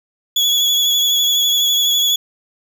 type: tone with vibrato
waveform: 35% pulse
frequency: 3386 Hz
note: G#7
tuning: 33 cents sharp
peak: -11 dBFS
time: 0.36-2.16 s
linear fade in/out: 5 ms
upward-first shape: triangle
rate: 12 Hz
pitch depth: 37 cents each way
effects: none